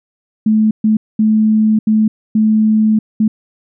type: tone bursts at uneven times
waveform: sine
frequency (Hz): 216.7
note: A3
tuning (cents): -26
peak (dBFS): -8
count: 6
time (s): 0.46-0.71 / 0.84-0.97 / 1.19-1.79 / 1.87-2.08 / 2.35-2.99 / 3.2-3.28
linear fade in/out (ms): 5
effects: none